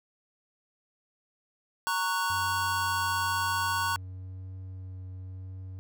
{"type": "chord", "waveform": "square", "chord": "F# major", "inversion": "first", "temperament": "just", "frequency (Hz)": [925, 1110, 1480], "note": ["A#5", "C#6", "F#6"], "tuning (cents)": [-14, 2, 0], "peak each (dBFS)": -32, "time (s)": [1.87, 3.96], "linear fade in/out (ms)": 0}
{"type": "tone with vibrato", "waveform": "triangle", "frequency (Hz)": 93.3, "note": "F#2", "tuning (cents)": 15, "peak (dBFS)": -36, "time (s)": [2.3, 5.79], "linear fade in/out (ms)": 0, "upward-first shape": "triangle", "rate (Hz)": 0.99, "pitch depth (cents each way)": 11}
{"effects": []}